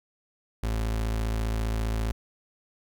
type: tone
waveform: 35% pulse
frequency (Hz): 55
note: A1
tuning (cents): 0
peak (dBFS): -24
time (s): 0.63-2.12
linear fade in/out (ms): 5
effects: 11-bit